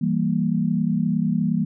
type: chord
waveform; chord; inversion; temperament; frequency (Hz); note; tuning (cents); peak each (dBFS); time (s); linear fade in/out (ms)
sine; E diminished; none; equal; 164.81 / 196 / 233.1; E3 / G3 / Bb3; 0 / 0 / 0; -23; 0.01-1.65; 10
effects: none